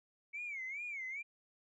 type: tone with vibrato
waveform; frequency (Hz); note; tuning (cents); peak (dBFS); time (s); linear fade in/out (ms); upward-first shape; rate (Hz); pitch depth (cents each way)
sine; 2233; C#7; +12; -39; 0.33-1.23; 20; sine; 2.4; 160
effects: tanh soft clip ceiling -35 dBFS